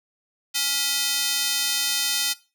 square tone with high-pass filter, 280.4 Hz, C#4, 20 cents sharp, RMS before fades -24 dBFS, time 0.54-2.34 s, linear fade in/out 20 ms, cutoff 3500 Hz, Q 1.1, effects noise-tail reverb RT60 0.3 s tail -18 dB re dry

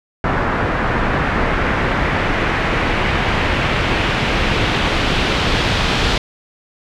pink noise with low-pass filter sweep, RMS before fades -17 dBFS, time 0.24-6.18 s, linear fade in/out 2 ms, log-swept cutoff 1500 to 3800 Hz, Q 1.4, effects none

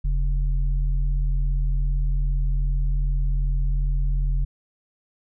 sine tone pair together, 41.2 / 138.59 Hz, E1 / C#3, 0 / 0 cents, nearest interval octave + major sixth, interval 2100 cents, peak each -19 / -30 dBFS, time 0.04-4.45 s, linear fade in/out 10 ms, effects none

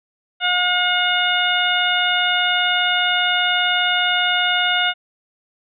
harmonic tone, 719 Hz, F#5, 50 cents flat, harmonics 1 / 2 / 3 / 4 / 5, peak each -23 / -20 / -24 / -21 / -23 dBFS, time 0.4-4.94 s, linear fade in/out 50 ms, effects none

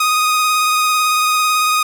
sawtooth tone with vibrato, 1245 Hz, D#6, 1 cent sharp, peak -9 dBFS, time 0-1.83 s, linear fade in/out 5 ms, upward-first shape sine, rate 18 Hz, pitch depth 17 cents each way, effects none

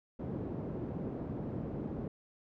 pink band-pass noise, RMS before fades -39 dBFS, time 0.19-2.08 s, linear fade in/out 5 ms, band 110 to 380 Hz, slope 12 dB/octave, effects none

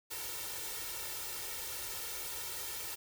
white noise with comb filter, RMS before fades -41 dBFS, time 0.1-2.96 s, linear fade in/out 20 ms, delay 2.2 ms, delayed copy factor +0.9, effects none

